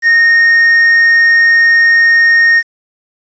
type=tone with quantisation; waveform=triangle; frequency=1849 Hz; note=A#6; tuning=15 cents flat; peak=-3 dBFS; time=0.02-2.63 s; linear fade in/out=50 ms; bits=5; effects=resampled to 16000 Hz